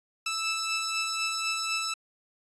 15% pulse tone pair together, 1316.5 / 2637 Hz, E6 / E7, -3 / 0 cents, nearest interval octave, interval 1203 cents, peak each -24 dBFS, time 0.26-1.94 s, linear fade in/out 5 ms, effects resampled to 22050 Hz

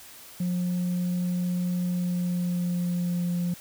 sine tone with pitch glide, 178.4 to 175.03 Hz, F3 to F3, +37 to +4 cents, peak -22 dBFS, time 0.4-3.54 s, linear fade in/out 5 ms, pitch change -33 cents, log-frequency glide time 1.84-3.32 s, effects tanh soft clip ceiling -23 dBFS + white hiss -47 dBFS RMS until 3.6 s

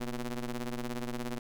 sawtooth ring-modulated tone, 123.47 Hz, B2, in tune, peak -27 dBFS, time 0-1.39 s, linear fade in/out 10 ms, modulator 115 Hz, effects none

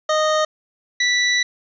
25% pulse tone pair in turn, 619 / 1965.2 Hz, D#5 / B6, -9 / -9 cents, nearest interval octave + minor sixth, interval 2000 cents, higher second, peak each -12 dBFS, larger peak neither, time 0.09-0.45 / 1-1.43 s, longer second, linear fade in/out 5 ms, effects resampled to 16000 Hz + 8-bit

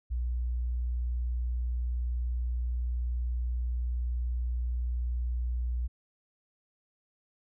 sine tone, 60.5 Hz, B1, 35 cents flat, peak -28 dBFS, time 0.1-5.88 s, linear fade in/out 20 ms, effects none

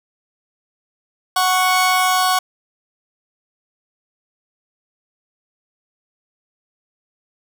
sawtooth tone pair together, 739.5 / 1108.7 Hz, F#5 / C#6, -1 / 0 cents, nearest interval perfect fifth, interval 701 cents, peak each -13 dBFS, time 1.36-2.39 s, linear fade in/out 5 ms, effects none

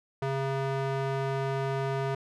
square tone with band-pass filter, 135.7 Hz, C#3, 36 cents flat, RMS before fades -30 dBFS, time 0.22-2.15 s, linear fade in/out 5 ms, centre 690 Hz, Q 0.57, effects none

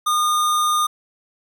square tone, 1219 Hz, D#6, 36 cents flat, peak -17 dBFS, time 0.06-0.87 s, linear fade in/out 10 ms, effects none

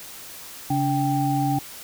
sine tone cluster, 136.6 / 287.5 / 784 Hz, C#3 / D4 / G5, -25 / -37 / 0 cents, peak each -24 dBFS, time 0.7-1.59 s, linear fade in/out 5 ms, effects white hiss -40 dBFS RMS until 1.83 s

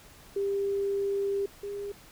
sine tone pair in turn, 397.6 / 404.3 Hz, G4 / G#4, +25 / -46 cents, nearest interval unison, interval 29 cents, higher second, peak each -26 / -33 dBFS, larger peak first, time 0.36-1.46 / 1.63-1.92 s, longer first, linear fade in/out 5 ms, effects pink hiss -53 dBFS RMS until 2.11 s

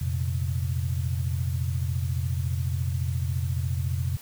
sine chord, F suspended fourth, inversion none, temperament equal, 87.31 / 116.54 / 130.81 Hz, F2 / Bb2 / C3, 0 / 0 / 0 cents, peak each -27 / -32 / -29 dBFS, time 0.01-4.17 s, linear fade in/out 5 ms, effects white hiss -47 dBFS RMS until 4.21 s

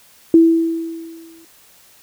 sine tone with exponential decay, 329.4 Hz, E4, 1 cent flat, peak -4 dBFS, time 0.34-1.45 s, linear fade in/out 2 ms, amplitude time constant 240 ms, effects white hiss -49 dBFS RMS until 2.02 s

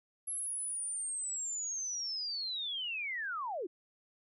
sine linear sweep, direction down, 11170 to 311 Hz, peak -35 dBFS, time 0.27-3.67 s, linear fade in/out 10 ms, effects none

